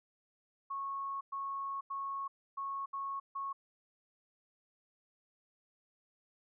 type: tone bursts at uneven times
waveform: sine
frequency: 1100 Hz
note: C#6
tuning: 14 cents flat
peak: -36 dBFS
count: 6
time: 0.7-1.21 / 1.32-1.81 / 1.9-2.28 / 2.57-2.86 / 2.93-3.2 / 3.35-3.53 s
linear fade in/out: 10 ms
effects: none